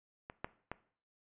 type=clicks; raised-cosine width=0.5 ms; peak=-29 / -21 / -24 dBFS; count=3; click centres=0.299 / 0.445 / 0.716 s; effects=noise-tail reverb RT60 0.5 s tail -18 dB re dry + resampled to 8000 Hz